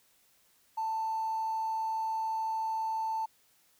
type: tone with hard clipping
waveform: triangle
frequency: 887 Hz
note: A5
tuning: 14 cents sharp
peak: -30 dBFS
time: 0.77-3.26 s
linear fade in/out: 10 ms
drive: 3 dB
effects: white hiss -67 dBFS RMS until 3.79 s